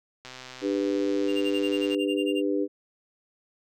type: click train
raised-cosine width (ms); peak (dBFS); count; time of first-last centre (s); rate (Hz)
0.2; -24; 218; 0.25-1.945; 128
type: harmonic tone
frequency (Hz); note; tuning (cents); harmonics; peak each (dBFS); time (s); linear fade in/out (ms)
99.3; G2; +23; 3 / 4 / 5; -26 / -28 / -30; 0.61-2.68; 50
type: tone with tremolo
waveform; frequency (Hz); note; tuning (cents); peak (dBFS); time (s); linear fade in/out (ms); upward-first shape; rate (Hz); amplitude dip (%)
triangle; 2794; F7; 0; -28; 1.27-2.43; 50; sine; 11; 100
effects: none